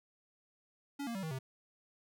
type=tone with pitch steps; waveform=square; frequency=282.3 / 233.3 / 192.82 / 159.35 / 131.7 Hz; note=C#4 / A#3 / G3 / D#3 / C3; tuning=+32 / +2 / -28 / +42 / +12 cents; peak=-38 dBFS; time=0.99-1.39 s; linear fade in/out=10 ms; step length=80 ms; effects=none